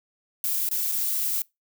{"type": "noise with dropouts", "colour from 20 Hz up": "violet", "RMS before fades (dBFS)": -26, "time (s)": [0.44, 1.42], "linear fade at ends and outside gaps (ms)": 1, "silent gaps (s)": [[0.69, 0.713], [0.916, 0.92]], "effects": ["noise-tail reverb RT60 0.2 s tail -24 dB re dry"]}